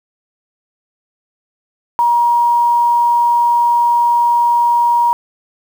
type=tone with quantisation; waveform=sine; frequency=950 Hz; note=A#5; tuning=33 cents sharp; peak=-9 dBFS; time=1.99-5.13 s; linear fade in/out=0 ms; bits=6; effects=none